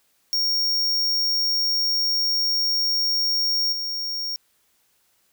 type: tone with level steps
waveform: square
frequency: 5550 Hz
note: F8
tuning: 12 cents flat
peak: -20 / -26 dBFS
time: 0.33-4.36 s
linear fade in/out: 0 ms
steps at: 3.72 s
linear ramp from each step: 10 ms
effects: white hiss -65 dBFS RMS until 5.32 s